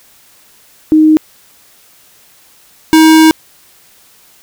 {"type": "tone pair in turn", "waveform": ["sine", "square"], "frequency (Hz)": [311.1, 317.5], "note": ["D#4", "D#4"], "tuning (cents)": [0, 35], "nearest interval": "unison", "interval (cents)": 35, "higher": "second", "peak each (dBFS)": -3, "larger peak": "neither", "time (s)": [[0.92, 1.17], [2.93, 3.31]], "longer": "second", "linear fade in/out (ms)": 0, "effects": ["white hiss -45 dBFS RMS until 4.42 s"]}